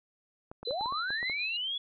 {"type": "clicks", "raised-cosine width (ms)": 1, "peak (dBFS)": -29, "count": 9, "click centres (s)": [0.515, 0.63, 0.709, 0.81, 0.859, 0.924, 1.105, 1.229, 1.298]}
{"type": "tone with tremolo", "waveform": "sine", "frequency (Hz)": 4022, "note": "B7", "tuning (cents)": 31, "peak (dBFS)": -34, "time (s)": [0.65, 1.57], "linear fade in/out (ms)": 5, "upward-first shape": "sine", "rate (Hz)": 6.7, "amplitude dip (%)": 70}
{"type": "linear sweep", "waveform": "sine", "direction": "up", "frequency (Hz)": [440, 3426], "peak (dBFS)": -31, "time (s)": [0.67, 1.78], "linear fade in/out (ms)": 5}
{"effects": []}